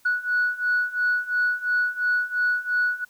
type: beating tone pair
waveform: sine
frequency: 1469 / 1471.9 Hz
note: F#6 / F#6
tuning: -13 / -9 cents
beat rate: 2.9 Hz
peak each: -24 / -22 dBFS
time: 0.05-3.05 s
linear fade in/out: 10 ms
effects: tanh soft clip ceiling -15 dBFS + white hiss -59 dBFS RMS until 3.09 s